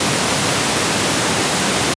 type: high-pass noise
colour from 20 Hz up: pink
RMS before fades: -17 dBFS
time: 0-1.94 s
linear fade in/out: 5 ms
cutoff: 130 Hz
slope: 12 dB/octave
effects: high-pass 80 Hz 12 dB/octave + resampled to 22050 Hz